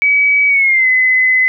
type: tone with pitch glide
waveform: sine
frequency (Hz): 2277 to 2029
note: C#7 to B6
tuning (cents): +46 to +46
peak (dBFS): -8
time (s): 0.02-1.48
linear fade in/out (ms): 0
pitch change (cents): -200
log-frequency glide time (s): 0.48-0.88
effects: none